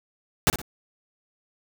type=noise with echo; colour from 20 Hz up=pink; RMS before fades=-18 dBFS; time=0.47-0.5 s; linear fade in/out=0 ms; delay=58 ms; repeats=2; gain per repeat=-10 dB; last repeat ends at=0.616 s; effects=none